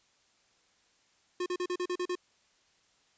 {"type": "tone bursts", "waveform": "square", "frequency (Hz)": 359.2, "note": "F4", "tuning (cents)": 49, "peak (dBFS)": -31, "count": 8, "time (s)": [1.4, 2.154], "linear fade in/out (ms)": 5, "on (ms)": 61, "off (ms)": 38, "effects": ["white hiss -68 dBFS RMS until 3.17 s", "resampled to 16000 Hz"]}